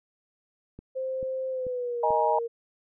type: click train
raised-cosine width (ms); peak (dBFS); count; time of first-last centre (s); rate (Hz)
3; -29; 4; 0.79-2.106; 2.28
type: tone with pitch glide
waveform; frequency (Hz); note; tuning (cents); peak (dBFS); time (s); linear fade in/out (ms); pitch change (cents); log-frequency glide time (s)
sine; 523 to 465.9; C5 to A#4; -1 to -1; -28; 0.95-2.48; 20; -200; 1.5-2.09
type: chord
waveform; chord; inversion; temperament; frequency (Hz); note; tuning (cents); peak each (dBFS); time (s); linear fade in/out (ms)
sine; D# suspended fourth; none; equal with one note detuned; 622.3 / 830.6 / 946.4; D#5 / G#5 / A#5; 0 / 0 / +26; -26; 2.03-2.39; 5
effects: none